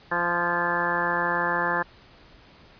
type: harmonic tone with a mistuned harmonic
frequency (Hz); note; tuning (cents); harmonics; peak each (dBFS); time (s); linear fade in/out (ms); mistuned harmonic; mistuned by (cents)
173.4; F3; -12; 1 / 2 / 3 / 4 / 5 / 6 / 7 / 8 / 9 / 10; -36 / -34 / -32 / -35 / -30 / -29 / -34 / -34 / -31 / -28; 0.11-1.83; 10; 9; +24
effects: pink hiss -52 dBFS RMS until 2.79 s + resampled to 11025 Hz